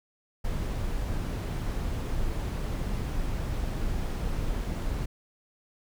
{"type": "noise", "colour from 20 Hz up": "brown", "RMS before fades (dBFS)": -30, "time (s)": [0.44, 5.06], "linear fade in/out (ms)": 10, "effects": []}